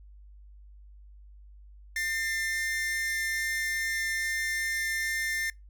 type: tone pair together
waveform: 45% pulse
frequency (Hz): 1800.6 / 2093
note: A6 / C7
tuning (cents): +39 / 0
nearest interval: minor third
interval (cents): 261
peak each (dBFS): -30 / -33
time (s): 1.96-5.5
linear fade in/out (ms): 2
effects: noise-tail reverb RT60 0.2 s tail -26 dB re dry + added 50 Hz sine -48 dBFS peak until 5.69 s